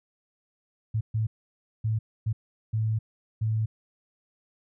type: tone bursts at uneven times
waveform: sine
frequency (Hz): 110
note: A2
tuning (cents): 0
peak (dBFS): -23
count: 6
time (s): 0.94-1.01 / 1.14-1.27 / 1.84-1.99 / 2.26-2.33 / 2.73-2.99 / 3.41-3.66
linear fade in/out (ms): 10
effects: none